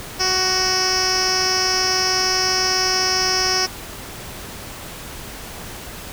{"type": "tone with low-pass filter", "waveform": "10% pulse", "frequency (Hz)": 372.6, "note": "F#4", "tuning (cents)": 12, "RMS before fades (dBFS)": -19, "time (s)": [0.19, 3.67], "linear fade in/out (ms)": 20, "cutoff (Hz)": 5400, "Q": 9.3, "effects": ["pink hiss -34 dBFS RMS until 6.12 s"]}